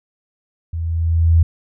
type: tone with level ramp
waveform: sine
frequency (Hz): 82.7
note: E2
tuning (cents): +6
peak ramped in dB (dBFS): -21 to -7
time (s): 0.73-1.43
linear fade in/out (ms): 5
effects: none